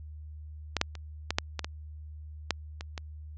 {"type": "clicks", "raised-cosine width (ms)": 0.2, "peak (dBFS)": [-10, -6, -26, -11, -7, -15, -15, -8, -21, -19], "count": 10, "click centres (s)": [0.767, 0.814, 0.953, 1.306, 1.385, 1.593, 1.645, 2.507, 2.809, 2.978], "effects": ["added 76 Hz sine -41 dBFS peak until 3.37 s", "resampled to 16000 Hz"]}